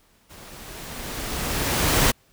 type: noise with level ramp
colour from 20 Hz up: pink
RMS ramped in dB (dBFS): -45 to -17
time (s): 0.29-2.12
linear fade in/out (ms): 20
effects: pink hiss -60 dBFS RMS until 2.32 s